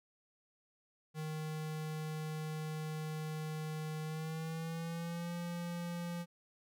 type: tone with pitch glide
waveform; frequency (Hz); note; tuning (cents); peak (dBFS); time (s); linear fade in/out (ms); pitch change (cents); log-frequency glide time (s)
square; 155.56 to 172.6; D#3 to F3; 0 to -20; -39; 1.14-6.26; 50; +180; 4.03-5.33
effects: none